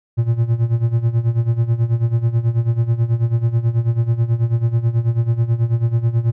triangle tone with tremolo, 116.54 Hz, A#2, in tune, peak -9 dBFS, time 0.17-6.32 s, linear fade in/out 20 ms, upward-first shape sine, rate 9.2 Hz, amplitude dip 80%, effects none

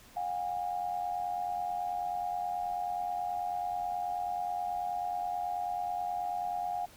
sine tone pair together, 717 / 806.3 Hz, F5 / G5, +45 / +49 cents, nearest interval major second, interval 204 cents, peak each -33 / -36 dBFS, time 0.16-6.86 s, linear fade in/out 10 ms, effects pink hiss -56 dBFS RMS until 6.96 s

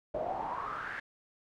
brown noise with band-pass filter sweep, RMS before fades -37 dBFS, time 0.14-1 s, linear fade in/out 5 ms, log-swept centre 590 to 1800 Hz, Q 7.5, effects none

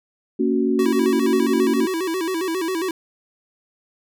sine chord, F# major, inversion first, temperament just, 231.2 / 277.5 / 370 Hz, A#3 / C#4 / F#4, -14 / +2 / 0 cents, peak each -21 dBFS, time 0.39-1.86 s, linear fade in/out 10 ms
square tone with vibrato, 350.6 Hz, F4, 7 cents sharp, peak -22 dBFS, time 0.79-2.91 s, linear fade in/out 2 ms, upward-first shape square, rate 7.4 Hz, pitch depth 120 cents each way
effects none

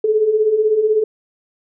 sine beating tone pair, 417.5 / 433.5 Hz, G#4 / A4, +9 / -26 cents, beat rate 16 Hz, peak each -20 / -13 dBFS, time 0.04-1.04 s, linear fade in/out 5 ms, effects none

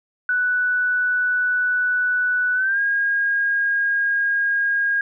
sine tone with pitch glide, 1485 to 1628.8 Hz, F#6 to G#6, +6 to -34 cents, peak -17 dBFS, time 0.29-5.01 s, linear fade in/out 2 ms, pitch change +160 cents, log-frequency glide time 2.54-2.8 s, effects none

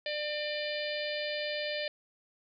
harmonic tone with a mistuned harmonic, 596 Hz, D5, 25 cents sharp, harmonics 1 / 3 / 4 / 5 / 6 / 7 / 8, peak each -35 / -40 / -41 / -42 / -43 / -43 / -44 dBFS, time 0.06-1.88 s, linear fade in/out 2 ms, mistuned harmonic 3, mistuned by +16 cents, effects none

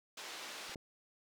white band-pass noise, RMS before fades -47 dBFS, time 0.17-0.75 s, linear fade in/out 5 ms, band 330 to 4600 Hz, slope 12 dB/octave
clicks, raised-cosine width 2 ms, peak -43 / -33 dBFS, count 2, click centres 0.695 / 0.758 s
effects none

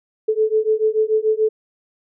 sine beating tone pair, 431.7 / 438.6 Hz, A4 / A4, -33 / -6 cents, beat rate 6.9 Hz, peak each -18 dBFS, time 0.28-1.49 s, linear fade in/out 10 ms, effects none

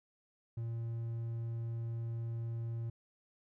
triangle tone, 115.5 Hz, A#2, 16 cents flat, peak -34 dBFS, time 0.57-2.9 s, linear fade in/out 5 ms, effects none

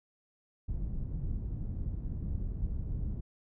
pink low-pass noise, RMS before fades -35 dBFS, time 0.68-3.21 s, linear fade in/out 10 ms, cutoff 130 Hz, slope 12 dB/octave, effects none

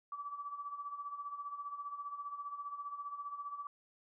sine tone with tremolo, 1153 Hz, D6, 32 cents flat, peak -38 dBFS, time 0.12-3.67 s, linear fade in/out 2 ms, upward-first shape sine, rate 15 Hz, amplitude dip 65%, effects none

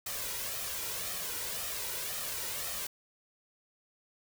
white noise with flanger, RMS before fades -37 dBFS, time 0.06-2.87 s, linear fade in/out 5 ms, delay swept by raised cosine 1.6 to 2.1 ms, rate 1.9 Hz, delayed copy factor +0.55, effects none

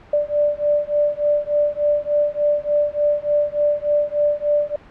sine beating tone pair, 587.3 / 590.7 Hz, D5 / D5, 0 / +10 cents, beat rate 3.4 Hz, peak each -19 dBFS, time 0.13-4.76 s, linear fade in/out 5 ms, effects pink hiss -45 dBFS RMS until 4.9 s + low-pass 2000 Hz 12 dB/octave

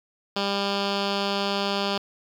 10% pulse tone with low-pass filter, 199.4 Hz, G3, 30 cents sharp, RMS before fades -26 dBFS, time 0.36-1.98 s, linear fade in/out 5 ms, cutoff 4200 Hz, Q 4.8, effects 8-bit

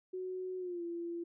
sine tone with pitch glide, 370 to 341.3 Hz, F#4 to F4, 0 to -40 cents, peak -37 dBFS, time 0.13-1.24 s, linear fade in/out 10 ms, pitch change -140 cents, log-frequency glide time 0.58-0.83 s, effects none

